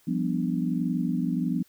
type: chord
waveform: sine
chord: G dominant seventh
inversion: third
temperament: equal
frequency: 174.61 / 196 / 246.9 / 293.7 Hz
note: F3 / G3 / B3 / D4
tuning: 0 / 0 / 0 / 0 cents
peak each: -28 / -32 / -28 / -32 dBFS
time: 0.07-1.63 s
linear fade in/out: 10 ms
effects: white hiss -62 dBFS RMS until 1.68 s